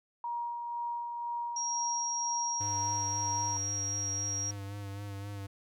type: tone with tremolo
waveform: sine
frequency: 948 Hz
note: A#5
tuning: 29 cents sharp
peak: -32 dBFS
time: 0.24-3.57 s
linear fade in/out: 2 ms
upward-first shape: sine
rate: 2 Hz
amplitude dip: 35%
type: tone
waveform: sine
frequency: 5650 Hz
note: F8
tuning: 19 cents sharp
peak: -32 dBFS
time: 1.56-4.51 s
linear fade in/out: 5 ms
type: tone with vibrato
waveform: square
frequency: 100.4 Hz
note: G2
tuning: 42 cents sharp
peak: -39 dBFS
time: 2.6-5.47 s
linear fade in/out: 10 ms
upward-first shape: sine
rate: 3.8 Hz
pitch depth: 32 cents each way
effects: none